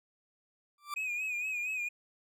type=tone with exponential growth; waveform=40% pulse; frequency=1174.7 Hz; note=D6; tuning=in tune; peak=-31 dBFS; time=0.78-0.94 s; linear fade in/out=2 ms; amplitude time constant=34 ms
type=tone with vibrato; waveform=triangle; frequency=2489 Hz; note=D#7; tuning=in tune; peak=-31 dBFS; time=0.96-1.89 s; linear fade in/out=10 ms; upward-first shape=sine; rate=4.3 Hz; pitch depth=62 cents each way
effects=none